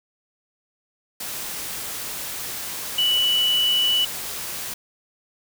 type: tone in noise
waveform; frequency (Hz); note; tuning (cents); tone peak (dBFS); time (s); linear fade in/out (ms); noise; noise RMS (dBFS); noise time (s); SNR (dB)
sine; 2960; F#7; 0; -17; 2.98-4.05; 5; white; -31; 1.2-4.74; +11
effects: none